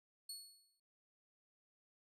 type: tone with exponential decay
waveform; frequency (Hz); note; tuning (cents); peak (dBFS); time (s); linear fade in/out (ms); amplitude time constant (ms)
25% pulse; 4379; C#8; -22; -39; 0.29-0.8; 5; 110
effects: none